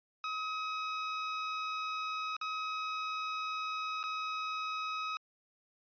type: tone with dropouts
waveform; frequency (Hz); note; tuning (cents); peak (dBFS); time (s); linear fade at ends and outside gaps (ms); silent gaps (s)
sawtooth; 1271; D#6; +36; -31; 0.24-5.17; 1; 2.366-2.413 / 4.03-4.038
effects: resampled to 11025 Hz